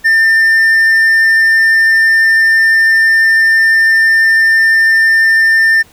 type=tone; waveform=triangle; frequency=1797 Hz; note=A6; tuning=36 cents sharp; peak=-4 dBFS; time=0.04-5.83 s; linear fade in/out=20 ms; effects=pink hiss -44 dBFS RMS until 5.92 s